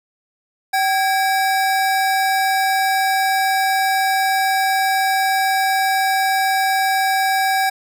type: tone pair together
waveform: square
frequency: 769 / 1637 Hz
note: G5 / G#6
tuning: -33 / -25 cents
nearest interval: octave + minor second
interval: 1308 cents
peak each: -17 / -22 dBFS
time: 0.73-7.7 s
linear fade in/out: 10 ms
effects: none